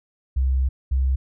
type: tone pair in turn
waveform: sine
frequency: 65.5 / 65.79 Hz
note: C2 / C2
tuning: +2 / +10 cents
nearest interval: unison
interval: 8 cents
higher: second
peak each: -17 dBFS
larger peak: neither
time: 0.36-0.69 / 0.91-1.16 s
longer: first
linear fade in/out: 10 ms
effects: none